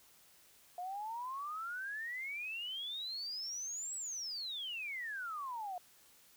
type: exponential two-way sweep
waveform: sine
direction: up then down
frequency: 701 to 7902 to 701 Hz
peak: -39 dBFS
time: 0.78-5.78 s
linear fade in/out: 2 ms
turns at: 3.96 s
effects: white hiss -64 dBFS RMS until 6.36 s